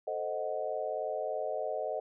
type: chord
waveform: sine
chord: A diminished seventh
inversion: none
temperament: equal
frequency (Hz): 440 / 523.3 / 622.3 / 740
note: A4 / C5 / Eb5 / Gb5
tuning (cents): 0 / 0 / 0 / 0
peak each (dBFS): -39 / -38 / -35 / -39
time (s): 0.07-2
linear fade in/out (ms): 5
effects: none